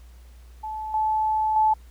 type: tone with level steps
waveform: sine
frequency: 867 Hz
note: A5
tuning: 26 cents flat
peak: -29 / -20 / -16 dBFS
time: 0.63-1.74 s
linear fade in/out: 10 ms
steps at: 0.94 / 1.56 s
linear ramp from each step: 2 ms
effects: added 60 Hz sine -44 dBFS peak until 1.9 s + pink hiss -59 dBFS RMS until 1.9 s